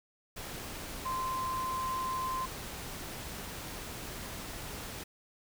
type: tone in noise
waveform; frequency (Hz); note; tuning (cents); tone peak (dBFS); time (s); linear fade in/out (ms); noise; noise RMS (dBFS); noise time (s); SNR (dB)
sine; 1040; C6; -11; -32; 1.05-2.46; 10; pink; -42; 0.36-5.04; +7
effects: none